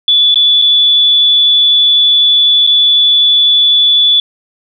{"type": "tone with dropouts", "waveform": "sine", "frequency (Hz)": 3452, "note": "A7", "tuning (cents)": -34, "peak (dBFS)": -5, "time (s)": [0.08, 4.2], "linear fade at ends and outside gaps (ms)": 2, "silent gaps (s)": [[0.344, 0.357], [0.617, 0.621], [2.667, 2.673]], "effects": []}